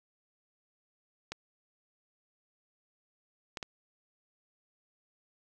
clicks, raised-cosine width 0.2 ms, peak -20 dBFS, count 3, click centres 1.32 / 3.572 / 3.628 s, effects none

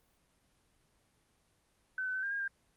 sine tone with pitch steps, 1521 / 1512 / 1526 / 1600 / 1624 / 1595 Hz, F#6 / F#6 / G6 / G6 / G#6 / G6, +47 / +37 / -47 / +35 / -39 / +30 cents, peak -33 dBFS, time 1.98-2.478 s, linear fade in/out 2 ms, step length 83 ms, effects pink hiss -72 dBFS RMS until 2.76 s + Opus 24 kbps

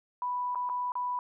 sine tone with dropouts, 987.8 Hz, B5, in tune, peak -29 dBFS, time 0.22-1.19 s, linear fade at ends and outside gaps 1 ms, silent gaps 0.548-0.556 / 0.691-0.697 / 0.92-0.954 s, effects none

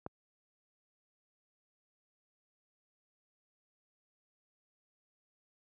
click, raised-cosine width 1 ms, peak -25 dBFS, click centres 0.064 s, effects high-pass 80 Hz 12 dB/octave

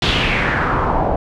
pink noise with low-pass filter sweep, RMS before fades -17 dBFS, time 0.02-1.16 s, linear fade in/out 2 ms, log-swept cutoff 3800 to 680 Hz, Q 2.9, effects none

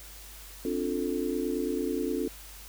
sine chord, D minor seventh, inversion third, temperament just, 264.3 / 293.7 / 352.4 / 440.5 Hz, C4 / D4 / F4 / A4, +18 / 0 / +16 / +2 cents, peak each -33 dBFS, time 0.65-2.28 s, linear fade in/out 2 ms, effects added 50 Hz sine -48 dBFS peak until 2.68 s + white hiss -48 dBFS RMS until 2.68 s

